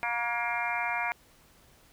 harmonic tone with a mistuned harmonic, 237 Hz, A#3, 29 cents sharp, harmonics 3 / 4 / 5 / 6 / 7 / 8 / 9 / 10, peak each -35 / -34 / -41 / -38 / -37 / -45 / -35 / -35 dBFS, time 0.03-1.12 s, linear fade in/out 0 ms, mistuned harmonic 5, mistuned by -47 cents, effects pink hiss -60 dBFS RMS until 1.92 s

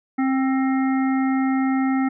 harmonic tone with a mistuned harmonic, 265.7 Hz, C4, 27 cents sharp, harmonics 1 / 3 / 5 / 7 / 8, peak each -18 / -28 / -32 / -35 / -36 dBFS, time 0.18-2.09 s, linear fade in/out 10 ms, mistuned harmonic 3, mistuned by -22 cents, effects none

